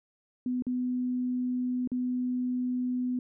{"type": "tone with dropouts", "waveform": "sine", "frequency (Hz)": 250, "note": "B3", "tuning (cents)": 21, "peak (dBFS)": -27, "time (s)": [0.46, 3.19], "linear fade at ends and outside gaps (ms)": 2, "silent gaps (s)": [[0.623, 0.667], [1.875, 1.917]], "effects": []}